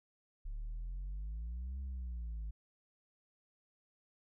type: exponential two-way sweep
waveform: sine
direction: up then down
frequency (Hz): 34.65 to 67.4 to 51.9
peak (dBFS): -36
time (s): 0.45-2.51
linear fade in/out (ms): 10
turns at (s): 1.8
effects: tanh soft clip ceiling -38 dBFS